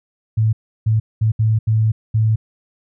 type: tone bursts at uneven times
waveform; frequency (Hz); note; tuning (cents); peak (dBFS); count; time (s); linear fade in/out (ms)
sine; 110; A2; 0; -12; 6; 0.37-0.53 / 0.86-1 / 1.21-1.32 / 1.39-1.59 / 1.67-1.92 / 2.14-2.36; 10
effects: none